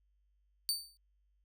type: tone with exponential decay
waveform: sawtooth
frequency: 4576 Hz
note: D8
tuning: 46 cents flat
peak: -25 dBFS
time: 0.69-0.97 s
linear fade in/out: 0 ms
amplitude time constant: 59 ms
effects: added 50 Hz sine -70 dBFS peak until 1.44 s